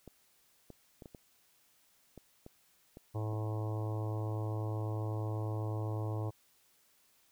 clicks, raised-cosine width 2 ms, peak -35 dBFS, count 9, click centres 0.077 / 0.703 / 1.022 / 1.058 / 1.148 / 2.177 / 2.464 / 2.971 / 3.332 s
harmonic tone, 108.1 Hz, A2, 30 cents flat, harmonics 1 / 3 / 4 / 5 / 6 / 7 / 8 / 9 / 10, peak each -34 / -44 / -46 / -48 / -50 / -51 / -52 / -53 / -54 dBFS, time 3.14-6.31 s, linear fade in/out 20 ms
effects white hiss -69 dBFS RMS until 7.31 s

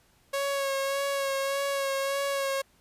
sawtooth tone with vibrato, 551 Hz, C#5, 11 cents flat, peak -23 dBFS, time 0.33-2.62 s, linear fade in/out 10 ms, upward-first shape sine, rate 1.7 Hz, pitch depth 24 cents each way, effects pink hiss -64 dBFS RMS until 2.8 s + resampled to 32000 Hz

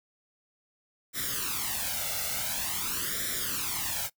white noise with flanger, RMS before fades -32 dBFS, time 1.13-4.1 s, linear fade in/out 50 ms, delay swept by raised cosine 0.54 to 1.45 ms, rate 0.47 Hz, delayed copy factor +0.8, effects noise-tail reverb RT60 0.1 s tail -21 dB re dry

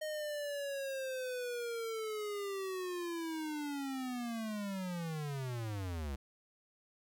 square linear sweep, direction down, 621 to 65.4 Hz, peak -38 dBFS, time 0.01-6.16 s, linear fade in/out 10 ms, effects none

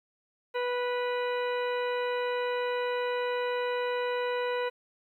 harmonic tone, 491.6 Hz, B4, 8 cents flat, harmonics 1 / 2 / 3 / 4 / 5 / 6 / 8, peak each -29 / -35 / -39 / -41 / -43 / -45 / -47 dBFS, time 0.54-4.7 s, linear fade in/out 20 ms, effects 11-bit

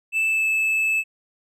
triangle tone with pitch glide, 2637 to 2616 Hz, E7 to E7, 0 to -14 cents, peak -17 dBFS, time 0.12-1.04 s, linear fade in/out 50 ms, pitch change -14 cents, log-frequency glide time 0.27-0.47 s, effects none

